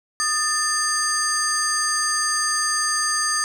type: tone cluster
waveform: sine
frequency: 1229 / 1775 / 4764 / 6350 / 8540 Hz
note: D#6 / A6 / D8 / G8 / C9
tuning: -22 / +15 / +24 / +21 / +34 cents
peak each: -25 dBFS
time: 0.2-3.44 s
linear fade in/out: 0 ms
effects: tanh soft clip ceiling -12 dBFS + 8-bit